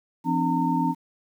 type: tone cluster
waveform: sine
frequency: 171.2 / 259.3 / 298.4 / 913 Hz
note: F3 / C4 / D4 / A#5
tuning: -34 / -15 / +28 / -36 cents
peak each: -27 / -25 / -28 / -25 dBFS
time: 0.24-0.95 s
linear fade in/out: 50 ms
effects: 9-bit